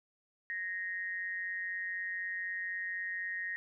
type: tone with amplitude modulation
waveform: sine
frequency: 1864 Hz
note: A#6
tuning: 1 cent flat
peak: -32 dBFS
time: 0.5-3.56 s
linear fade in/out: 0 ms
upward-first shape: sine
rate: 184 Hz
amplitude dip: 65%
effects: none